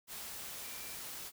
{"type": "tone in noise", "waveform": "sine", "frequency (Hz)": 2349, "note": "D7", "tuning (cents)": 0, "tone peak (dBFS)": -55, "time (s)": [0.6, 0.99], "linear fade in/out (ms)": 50, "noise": "white", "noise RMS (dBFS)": -45, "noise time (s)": [0.07, 1.32], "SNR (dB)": -13, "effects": []}